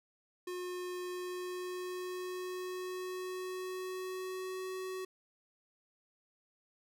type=tone with pitch glide; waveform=square; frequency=360 to 374.2 Hz; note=F#4 to F#4; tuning=-47 to +20 cents; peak=-39 dBFS; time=0.47-5.05 s; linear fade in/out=5 ms; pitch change=+67 cents; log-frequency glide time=0.92-4.71 s; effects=none